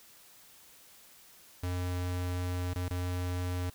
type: tone with dropouts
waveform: square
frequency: 89.7 Hz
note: F2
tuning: 47 cents sharp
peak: -32 dBFS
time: 1.63-3.7 s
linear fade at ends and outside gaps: 5 ms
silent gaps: 2.736-2.757 / 2.884-2.906 s
effects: white hiss -57 dBFS RMS until 3.74 s